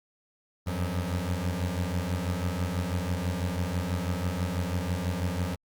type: beating tone pair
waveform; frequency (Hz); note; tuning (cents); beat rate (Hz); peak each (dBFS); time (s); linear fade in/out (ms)
25% pulse; 86 / 92.1; F2 / F#2; -26 / -7; 6.1; -27; 0.66-5.56; 20
effects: Opus 48 kbps